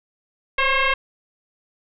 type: tone with frequency modulation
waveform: sine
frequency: 523.3 Hz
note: C5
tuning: in tune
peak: -16 dBFS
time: 0.58-0.94 s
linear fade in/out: 5 ms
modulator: 538 Hz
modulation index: 4.7
effects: none